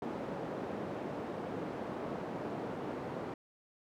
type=band-pass noise; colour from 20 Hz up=white; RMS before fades=-40 dBFS; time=0.02-3.34 s; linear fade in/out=2 ms; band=150 to 560 Hz; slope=12 dB/octave; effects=none